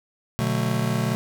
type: chord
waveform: square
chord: B minor seventh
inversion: none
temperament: just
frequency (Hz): 123.47 / 148.16 / 185.21 / 222.2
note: B2 / D3 / F#3 / A3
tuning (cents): 0 / +16 / +2 / +17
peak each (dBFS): -26 / -29 / -30 / -28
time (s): 0.39-1.15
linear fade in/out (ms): 0
effects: none